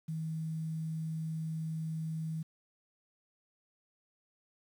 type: tone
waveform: sine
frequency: 159.6 Hz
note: D#3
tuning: 44 cents sharp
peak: -34 dBFS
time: 0.08-2.43 s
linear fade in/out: 10 ms
effects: 10-bit